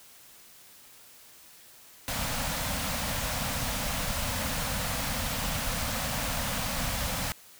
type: band-stop noise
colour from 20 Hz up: pink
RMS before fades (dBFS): -31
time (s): 2.08-7.32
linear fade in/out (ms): 0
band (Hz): 280 to 480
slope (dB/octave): 96
effects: white hiss -53 dBFS RMS until 7.59 s